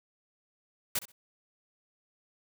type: noise with echo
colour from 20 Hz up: white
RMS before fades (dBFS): -30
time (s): 0.95-0.99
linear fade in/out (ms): 5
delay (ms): 65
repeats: 2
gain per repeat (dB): -15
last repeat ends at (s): 1.12
effects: none